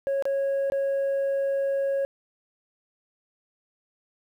sine tone with dropouts, 550 Hz, C#5, 14 cents flat, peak -20 dBFS, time 0.07-2.05 s, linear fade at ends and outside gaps 0 ms, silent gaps 0.224-0.254 / 0.7-0.721 s, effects tanh soft clip ceiling -22 dBFS + 10-bit

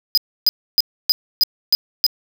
square tone bursts, 4978 Hz, D#8, in tune, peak -11 dBFS, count 7, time 0.15-2.065 s, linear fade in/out 0 ms, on 25 ms, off 290 ms, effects 8-bit

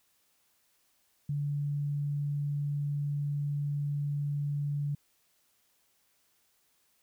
sine tone, 144.5 Hz, D3, 28 cents flat, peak -29 dBFS, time 1.29-4.95 s, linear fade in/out 5 ms, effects white hiss -71 dBFS RMS until 7.02 s

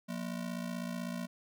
square ring-modulated tone, 208.4 Hz, G#3, 6 cents sharp, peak -34 dBFS, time 0.08-1.27 s, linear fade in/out 20 ms, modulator 28 Hz, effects none

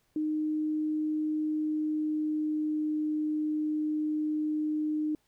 sine tone with pitch glide, 307.6 to 305.5 Hz, D#4 to D#4, -20 to -32 cents, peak -27 dBFS, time 0.16-5.15 s, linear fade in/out 2 ms, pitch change -12 cents, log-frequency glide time 1.44-3.03 s, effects pink hiss -72 dBFS RMS until 5.27 s

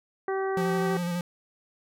harmonic tone, 385.2 Hz, G4, 30 cents flat, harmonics 1 / 2 / 3 / 4 / 5, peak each -27 / -33 / -37 / -39 / -41 dBFS, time 0.28-0.97 s, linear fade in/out 2 ms
square tone with vibrato, 174.61 Hz, F3, in tune, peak -28 dBFS, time 0.57-1.21 s, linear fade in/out 2 ms, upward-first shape square, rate 12 Hz, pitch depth 24 cents each way
effects none

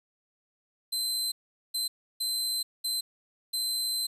sawtooth tone bursts at uneven times, 4078 Hz, C8, 45 cents flat, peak -25 dBFS, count 5, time 0.92-1.32 / 1.74-1.88 / 2.2-2.63 / 2.84-3.01 / 3.53-4.07 s, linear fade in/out 10 ms, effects resampled to 32000 Hz + 10-bit

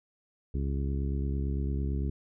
harmonic tone, 68.9 Hz, C#2, 10 cents flat, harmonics 1 / 2 / 3 / 4 / 5 / 6, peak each -29 / -35 / -39 / -41 / -43 / -45 dBFS, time 0.54-2.1 s, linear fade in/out 5 ms, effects none

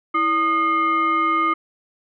sine tone with frequency modulation, 1228 Hz, D#6, 23 cents flat, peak -16 dBFS, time 0.14-1.54 s, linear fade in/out 10 ms, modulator 901 Hz, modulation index 0.72, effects none

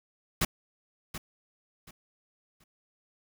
pink noise with echo, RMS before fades -26 dBFS, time 0.41-0.45 s, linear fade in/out 5 ms, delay 730 ms, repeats 3, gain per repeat -12 dB, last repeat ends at 2.64 s, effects none

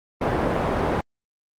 white low-pass noise, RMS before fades -23 dBFS, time 0.21-1.01 s, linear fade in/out 5 ms, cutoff 800 Hz, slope 12 dB/octave, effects Opus 32 kbps

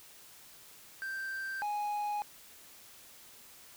triangle tone pair in turn, 1568 / 830.6 Hz, G6 / G#5, 0 / 0 cents, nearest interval major seventh, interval 1100 cents, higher first, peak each -34 / -30 dBFS, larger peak second, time 1.02-1.62 / 1.62-2.22 s, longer neither, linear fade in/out 0 ms, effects white hiss -55 dBFS RMS until 3.76 s

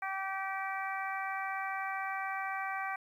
harmonic tone, 386.3 Hz, G4, 25 cents flat, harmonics 2 / 3 / 4 / 5 / 6, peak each -38 / -40 / -41 / -42 / -43 dBFS, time 0.02-2.96 s, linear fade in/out 5 ms, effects 11-bit

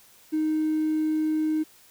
triangle tone with hard clipping, 311.1 Hz, D#4, in tune, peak -22 dBFS, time 0.32-1.64 s, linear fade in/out 20 ms, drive 3 dB, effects white hiss -55 dBFS RMS until 1.9 s

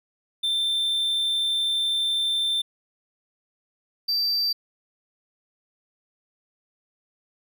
triangle tone pair in turn, 3564 / 4669 Hz, A7 / D8, +22 / -11 cents, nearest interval perfect fourth, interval 467 cents, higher second, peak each -20 dBFS, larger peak neither, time 0.43-2.62 / 4.08-4.53 s, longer first, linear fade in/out 10 ms, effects none

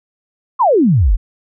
sine exponential sweep, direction down, 1141 to 36.26 Hz, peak -8 dBFS, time 0.59-1.17 s, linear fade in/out 20 ms, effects none

